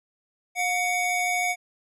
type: tone pair together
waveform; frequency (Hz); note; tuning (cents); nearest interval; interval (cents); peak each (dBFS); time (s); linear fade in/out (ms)
square; 718 / 2247; F5 / C#7; +48 / +23; octave + minor sixth; 1975; -27 / -26; 0.55-1.56; 50
effects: resampled to 32000 Hz